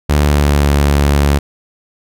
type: tone with pitch glide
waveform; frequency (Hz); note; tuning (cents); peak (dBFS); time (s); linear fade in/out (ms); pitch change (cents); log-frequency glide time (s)
sawtooth; 73.42 to 71.54; D2 to D2; 0 to -45; -5; 0.09-1.39; 10; -45; 0.22-0.71
effects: none